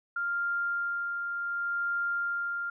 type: tone with tremolo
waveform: sine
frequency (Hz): 1396.9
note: F6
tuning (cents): 0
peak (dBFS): -27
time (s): 0.16-2.7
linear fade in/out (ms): 5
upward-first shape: sine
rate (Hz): 0.68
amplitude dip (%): 35
effects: none